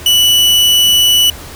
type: tone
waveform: 40% pulse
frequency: 2960 Hz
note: F#7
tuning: in tune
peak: -6 dBFS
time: 0.06-1.3 s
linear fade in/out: 2 ms
effects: added 79 Hz sine -34 dBFS peak until 1.55 s + pink hiss -31 dBFS RMS until 1.55 s